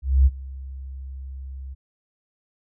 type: tone with ADSR envelope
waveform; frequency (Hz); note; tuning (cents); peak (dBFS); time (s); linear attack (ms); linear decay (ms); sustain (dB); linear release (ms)
sine; 66.6; C2; +31; -10; 0.02-1.75; 240; 37; -22; 22
effects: none